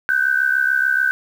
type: tone pair together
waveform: sine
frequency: 1501.1 / 1568 Hz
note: F#6 / G6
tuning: +25 / 0 cents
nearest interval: minor second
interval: 75 cents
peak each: -17 / -18 dBFS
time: 0.09-1.11 s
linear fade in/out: 0 ms
effects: 7-bit